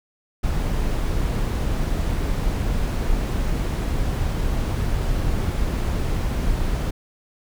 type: noise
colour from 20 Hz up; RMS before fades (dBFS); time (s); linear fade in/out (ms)
brown; -22; 0.43-6.91; 10
effects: none